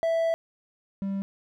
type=tone pair in turn; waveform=triangle; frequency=659.3 / 196.01 Hz; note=E5 / G3; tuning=0 / 0 cents; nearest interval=octave + major sixth; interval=2100 cents; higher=first; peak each=-20 / -25 dBFS; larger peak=first; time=0.03-0.34 / 1.02-1.22 s; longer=first; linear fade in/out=0 ms; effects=none